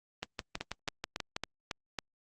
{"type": "two click trains", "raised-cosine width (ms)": 0.2, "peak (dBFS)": [-17, -17], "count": [8, 6], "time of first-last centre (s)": [[0.23, 1.365], [0.61, 1.987]], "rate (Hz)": [6.17, 3.63], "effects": ["Opus 32 kbps"]}